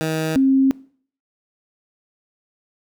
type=tone pair in turn; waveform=15% pulse / sine; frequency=158.6 / 267.7 Hz; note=D#3 / C4; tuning=+33 / +40 cents; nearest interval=major sixth; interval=907 cents; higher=second; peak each=-14 / -12 dBFS; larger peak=second; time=0.01-0.36 / 0.36-0.71 s; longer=neither; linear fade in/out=0 ms; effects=noise-tail reverb RT60 0.5 s tail -21 dB re dry